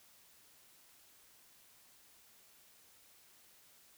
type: silence
effects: white hiss -64 dBFS RMS until 3.97 s